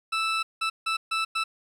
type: tone bursts at uneven times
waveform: 20% pulse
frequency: 1318.5 Hz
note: E6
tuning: in tune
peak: -19 dBFS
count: 5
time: 0.12-0.43 / 0.61-0.7 / 0.86-0.97 / 1.11-1.25 / 1.35-1.44 s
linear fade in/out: 10 ms
effects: low-pass 7000 Hz 12 dB/octave + 9-bit